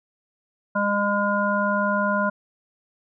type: harmonic tone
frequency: 203.7 Hz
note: G#3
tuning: 33 cents flat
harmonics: 1 / 3 / 5 / 7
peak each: -25 / -25 / -25 / -25 dBFS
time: 0.75-2.3 s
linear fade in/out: 10 ms
effects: none